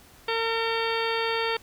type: harmonic tone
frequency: 454.9 Hz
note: A#4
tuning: 42 cents flat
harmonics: 1 / 2 / 3 / 4 / 5 / 6 / 7 / 8 / 10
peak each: -28 / -31 / -33 / -34 / -35 / -36 / -36 / -37 / -38 dBFS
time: 0.28-1.57 s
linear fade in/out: 5 ms
effects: pink hiss -53 dBFS RMS until 1.62 s